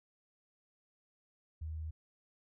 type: tone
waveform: sine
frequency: 78.8 Hz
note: D#2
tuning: 23 cents sharp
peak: -38 dBFS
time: 1.61-1.91 s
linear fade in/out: 10 ms
effects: none